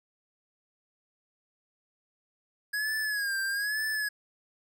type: tone with vibrato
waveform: square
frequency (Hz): 1661.2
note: G#6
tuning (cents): 0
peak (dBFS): -29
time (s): 2.73-4.09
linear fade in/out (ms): 10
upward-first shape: sine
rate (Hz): 1.1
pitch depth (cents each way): 89
effects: none